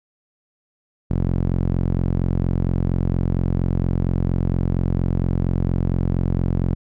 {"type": "tone with band-pass filter", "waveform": "sawtooth", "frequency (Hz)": 44.31, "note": "F1", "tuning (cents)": 26, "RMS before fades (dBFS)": -20, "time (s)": [1.1, 6.75], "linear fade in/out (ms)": 10, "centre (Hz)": 150, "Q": 0.85, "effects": []}